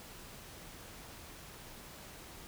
silence, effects pink hiss -51 dBFS RMS until 2.47 s

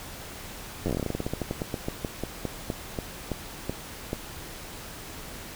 slowing click train, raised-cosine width 2 ms, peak -15 dBFS, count 29, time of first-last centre 0.86-4.131 s, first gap 10 ms, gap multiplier 1.15, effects pink hiss -41 dBFS RMS until 5.55 s

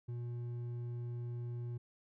sine tone with hard clipping, 120 Hz, B2, 49 cents flat, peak -40 dBFS, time 0.08-1.78 s, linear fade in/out 10 ms, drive 5 dB, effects none

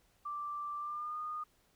sine tone with pitch glide, 1174.7 to 1226 Hz, D6 to D#6, 0 to -26 cents, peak -37 dBFS, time 0.25-1.44 s, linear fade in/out 10 ms, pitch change +74 cents, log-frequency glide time 0.78-1.18 s, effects pink hiss -71 dBFS RMS until 1.75 s

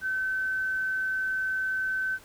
sine tone, 1530 Hz, G6, 42 cents flat, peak -26 dBFS, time 0.01-2.19 s, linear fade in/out 50 ms, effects pink hiss -53 dBFS RMS until 2.24 s

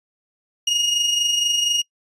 30% pulse tone with amplitude modulation, 2866 Hz, F7, 44 cents sharp, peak -12 dBFS, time 0.67-1.82 s, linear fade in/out 5 ms, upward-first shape sine, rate 24.2 Hz, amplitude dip 45%, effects noise-tail reverb RT60 0.1 s tail -24 dB re dry + resampled to 24000 Hz

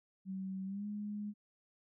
sine tone with pitch glide, 190.5 to 207.7 Hz, G3 to G#3, -49 to 0 cents, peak -38 dBFS, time 0.25-1.34 s, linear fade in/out 50 ms, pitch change +149 cents, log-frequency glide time 0.65-0.86 s, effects none

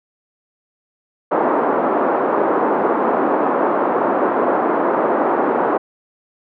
pink band-pass noise, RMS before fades -17 dBFS, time 1.31-5.78 s, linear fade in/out 10 ms, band 290 to 1200 Hz, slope 24 dB/octave, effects none

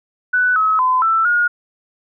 sine tone with pitch steps, 1490 / 1284 / 1019 / 1329 / 1434 Hz, F#6 / E6 / C6 / E6 / F6, +12 / -46 / -46 / +14 / +45 cents, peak -12 dBFS, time 0.33-1.48 s, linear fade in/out 10 ms, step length 230 ms, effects none

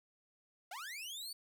sawtooth linear sweep, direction up, 659.3 to 4606 Hz, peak -40 dBFS, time 0.71-1.33 s, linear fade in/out 5 ms, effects none

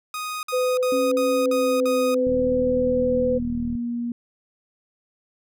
sawtooth tone bursts, 1244.5 Hz, D#6, in tune, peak -24 dBFS, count 6, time 0.14-2.145 s, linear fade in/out 2 ms, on 290 ms, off 53 ms
sine tone, 505 Hz, B4, 39 cents sharp, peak -19 dBFS, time 0.52-3.39 s, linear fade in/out 20 ms
sine tone with pitch glide, 270 to 237.8 Hz, C#4 to A#3, -45 to +35 cents, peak -24 dBFS, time 0.92-4.12 s, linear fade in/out 2 ms, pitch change -220 cents, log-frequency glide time 1.35-3.61 s
click train, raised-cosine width 5 ms, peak -22 dBFS, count 60, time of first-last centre 2.27-3.752 s, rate 39.8 Hz
effects none

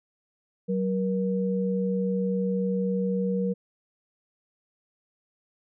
sine tone pair together, 188.37 / 475.9 Hz, F#3 / A#4, +31 / +36 cents, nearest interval octave + major third, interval 1605 cents, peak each -25 / -28 dBFS, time 0.68-3.54 s, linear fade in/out 20 ms, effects none

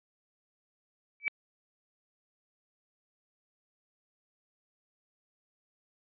sine tone with exponential growth, 2300 Hz, D7, 37 cents flat, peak -22 dBFS, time 1.2-1.28 s, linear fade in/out 0 ms, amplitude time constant 16 ms, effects resampled to 8000 Hz

